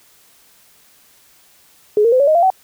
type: tone with pitch steps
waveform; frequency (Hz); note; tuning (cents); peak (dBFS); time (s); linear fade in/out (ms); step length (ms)
sine; 420 / 463.3 / 511.1 / 563.9 / 622.1 / 686.2 / 757.1; G#4 / A#4 / C5 / C#5 / D#5 / F5 / F#5; +19 / -11 / -41 / +30 / 0 / -31 / +40; -9; 1.97-2.502; 2; 76
effects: white hiss -51 dBFS RMS until 2.63 s